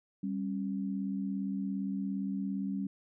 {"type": "tone pair together", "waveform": "sine", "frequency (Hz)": [196, 273.4], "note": ["G3", "C#4"], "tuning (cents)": [0, -24], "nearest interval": "tritone", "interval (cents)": 576, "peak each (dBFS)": [-33, -37], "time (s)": [0.23, 2.87], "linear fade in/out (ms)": 5, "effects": []}